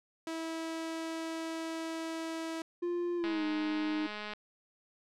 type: tone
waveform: sawtooth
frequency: 325.4 Hz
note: E4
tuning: 22 cents flat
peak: -32 dBFS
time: 0.27-2.62 s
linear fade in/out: 2 ms
type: tone with pitch glide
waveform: triangle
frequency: 349.2 to 307.5 Hz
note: F4 to D#4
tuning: 0 to -20 cents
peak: -29 dBFS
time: 2.82-4.07 s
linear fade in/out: 10 ms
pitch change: -220 cents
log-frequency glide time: 3.17-3.44 s
type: click train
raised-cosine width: 0.3 ms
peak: -25 dBFS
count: 231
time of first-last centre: 3.24-4.335 s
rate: 210 Hz
effects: low-pass 9000 Hz 12 dB/octave